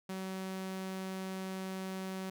sawtooth tone, 189.2 Hz, F#3, 39 cents sharp, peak -34 dBFS, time 0.09-2.3 s, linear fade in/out 5 ms, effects none

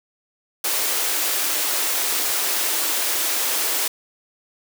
white high-pass noise, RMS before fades -22 dBFS, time 0.64-3.88 s, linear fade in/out 5 ms, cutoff 280 Hz, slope 48 dB/octave, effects none

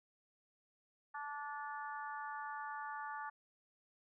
harmonic tone, 290.7 Hz, D4, 18 cents flat, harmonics 3 / 4 / 5 / 6, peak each -45 / -47 / -49 / -51 dBFS, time 1.14-3.3 s, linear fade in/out 10 ms, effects none

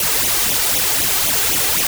white noise with flanger, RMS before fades -17 dBFS, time 0-1.87 s, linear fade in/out 2 ms, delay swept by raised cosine 0.3 to 2.6 ms, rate 3.9 Hz, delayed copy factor +0.75, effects none

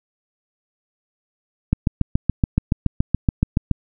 click train, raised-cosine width 5 ms, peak -3 dBFS, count 15, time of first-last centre 1.73-3.713 s, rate 7.06 Hz, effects none

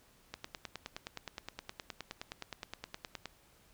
click train, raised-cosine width 0.2 ms, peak -23 dBFS, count 29, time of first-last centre 0.34-3.257 s, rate 9.6 Hz, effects pink hiss -65 dBFS RMS until 3.73 s

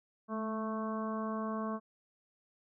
harmonic tone with a mistuned harmonic, 220 Hz, A3, in tune, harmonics 1 / 2 / 3 / 4 / 5 / 6 / 7, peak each -36 / -43 / -42 / -50 / -40 / -52 / -53 dBFS, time 0.28-1.8 s, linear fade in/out 50 ms, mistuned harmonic 1, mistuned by -24 cents, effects none

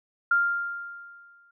sine tone with exponential decay, 1396.9 Hz, F6, in tune, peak -17 dBFS, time 0.31-1.51 s, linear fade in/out 5 ms, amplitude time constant 260 ms, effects none

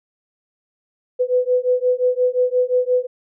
sine beating tone pair, 497.4 / 503.1 Hz, B4 / B4, +12 / +32 cents, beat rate 5.7 Hz, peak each -18 dBFS, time 1.19-3.07 s, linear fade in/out 20 ms, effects none

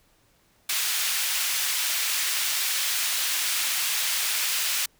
pink high-pass noise, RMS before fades -26 dBFS, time 0.69-4.86 s, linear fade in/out 5 ms, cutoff 2200 Hz, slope 12 dB/octave, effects pink hiss -63 dBFS RMS until 4.99 s

